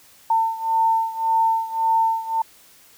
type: beating tone pair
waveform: sine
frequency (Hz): 900 / 901.8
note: A5 / A5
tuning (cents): +39 / +42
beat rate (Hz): 1.8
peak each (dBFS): -19 / -22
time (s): 0.3-2.42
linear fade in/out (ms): 5
effects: white hiss -51 dBFS RMS until 2.97 s